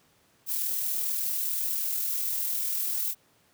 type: noise with amplitude modulation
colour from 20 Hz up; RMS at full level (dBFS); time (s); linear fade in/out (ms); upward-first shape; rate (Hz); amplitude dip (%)
violet; -28; 0.46-3.15; 50; sine; 40.2; 30
effects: pink hiss -64 dBFS RMS until 3.53 s + high-pass 100 Hz 12 dB/octave